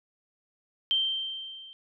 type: tone with level ramp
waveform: sine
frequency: 3136 Hz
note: G7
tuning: in tune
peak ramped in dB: -21 to -45 dBFS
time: 0.91-1.73 s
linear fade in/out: 0 ms
effects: none